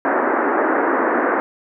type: band-pass noise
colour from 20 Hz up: pink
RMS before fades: -18 dBFS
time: 0.05-1.4 s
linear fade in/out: 0 ms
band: 260 to 1800 Hz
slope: 48 dB/octave
effects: none